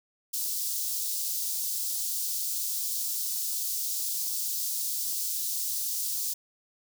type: high-pass noise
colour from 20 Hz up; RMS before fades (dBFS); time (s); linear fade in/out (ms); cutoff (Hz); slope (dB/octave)
white; -31; 0.33-6.34; 10; 4500; 24
effects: none